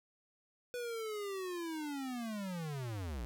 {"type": "linear sweep", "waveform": "square", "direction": "down", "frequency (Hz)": [493.9, 52.9], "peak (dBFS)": -39, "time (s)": [0.74, 3.25], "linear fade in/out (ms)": 0, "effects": []}